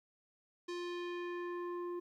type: tone with low-pass filter sweep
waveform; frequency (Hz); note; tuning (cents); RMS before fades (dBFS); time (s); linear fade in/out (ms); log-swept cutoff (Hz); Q
square; 351.1; F4; +9; -41; 0.68-2; 10; 5500 to 780; 1.4
effects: 13-bit